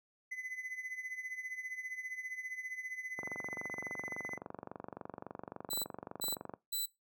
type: tone with tremolo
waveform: triangle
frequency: 2025 Hz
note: B6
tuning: 43 cents sharp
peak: -35 dBFS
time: 0.31-4.38 s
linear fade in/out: 10 ms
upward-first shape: triangle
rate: 15 Hz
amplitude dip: 80%
type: click train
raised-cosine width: 1 ms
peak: -28 dBFS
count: 80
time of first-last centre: 3.19-6.537 s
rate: 23.6 Hz
type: tone bursts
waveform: 10% pulse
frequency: 3990 Hz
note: B7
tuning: 17 cents sharp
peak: -27 dBFS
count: 3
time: 5.7-6.86 s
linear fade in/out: 10 ms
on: 140 ms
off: 370 ms
effects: noise-tail reverb RT60 0.2 s tail -20 dB re dry + high-pass 150 Hz 12 dB/octave